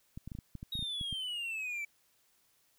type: clicks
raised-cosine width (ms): 5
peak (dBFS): -30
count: 12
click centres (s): 0.175 / 0.276 / 0.318 / 0.351 / 0.388 / 0.553 / 0.629 / 0.754 / 0.792 / 0.826 / 1.012 / 1.127
type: exponential sweep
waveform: triangle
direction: down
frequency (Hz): 3817 to 2300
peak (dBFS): -34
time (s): 0.72-1.85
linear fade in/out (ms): 5
effects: white hiss -71 dBFS RMS until 2.78 s